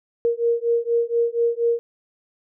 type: beating tone pair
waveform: sine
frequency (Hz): 466.2 / 470.4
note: A#4 / A#4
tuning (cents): 0 / +16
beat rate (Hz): 4.2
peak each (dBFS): -21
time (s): 0.25-1.79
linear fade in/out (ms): 0
effects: none